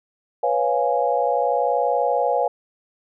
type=chord; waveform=sine; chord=C# dominant seventh; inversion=third; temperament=equal; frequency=493.9 / 554.4 / 698.5 / 830.6 Hz; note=B4 / C#5 / E#5 / G#5; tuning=0 / 0 / 0 / 0 cents; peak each=-23 dBFS; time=0.43-2.48 s; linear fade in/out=5 ms; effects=none